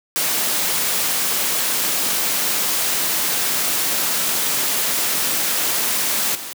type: noise with level steps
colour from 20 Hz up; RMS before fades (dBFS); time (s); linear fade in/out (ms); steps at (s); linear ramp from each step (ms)
white; -20 / -31; 0.16-6.53; 0; 6.35; 2
effects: high-pass 150 Hz 12 dB/octave